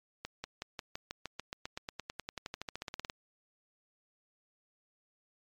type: accelerating click train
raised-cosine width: 0.2 ms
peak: -21 dBFS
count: 28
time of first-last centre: 0.25-3.099 s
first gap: 190 ms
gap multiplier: 0.95
effects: MP3 96 kbps